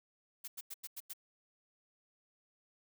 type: noise bursts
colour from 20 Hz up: blue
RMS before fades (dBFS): -44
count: 6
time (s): 0.44-1.135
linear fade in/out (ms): 10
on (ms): 40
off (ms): 91
effects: none